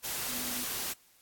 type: tone in noise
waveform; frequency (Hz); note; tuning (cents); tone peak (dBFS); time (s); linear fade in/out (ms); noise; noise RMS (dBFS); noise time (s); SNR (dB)
sine; 247.1; B3; +1; -43; 0.28-0.65; 20; white; -35; 0.03-0.94; -11
effects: white hiss -63 dBFS RMS until 1.21 s + AAC 64 kbps